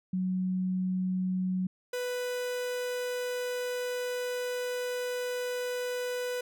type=tone pair in turn; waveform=sine / 45% pulse; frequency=185 / 495.5 Hz; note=F#3 / B4; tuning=0 / +6 cents; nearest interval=octave + perfect fourth; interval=1706 cents; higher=second; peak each=-27 / -31 dBFS; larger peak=first; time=0.13-1.67 / 1.93-6.41 s; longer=second; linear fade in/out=5 ms; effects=none